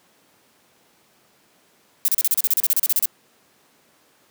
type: noise bursts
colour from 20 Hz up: violet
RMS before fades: -18 dBFS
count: 16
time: 2.05-3.056 s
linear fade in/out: 0 ms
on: 31 ms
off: 34 ms
effects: pink hiss -58 dBFS RMS until 4.3 s + high-pass 200 Hz 12 dB/octave